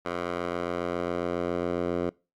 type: tone with band-pass filter sweep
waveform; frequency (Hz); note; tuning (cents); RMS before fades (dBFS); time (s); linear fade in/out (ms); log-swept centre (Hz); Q
10% pulse; 87.31; F2; 0; -30; 0.05-2.1; 10; 1000 to 460; 0.86
effects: noise-tail reverb RT60 0.3 s tail -24 dB re dry + Opus 48 kbps